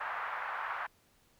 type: band-pass noise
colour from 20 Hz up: white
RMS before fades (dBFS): -38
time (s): 0-0.87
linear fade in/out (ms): 10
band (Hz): 780 to 1600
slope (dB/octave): 24
effects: pink hiss -68 dBFS RMS until 1.39 s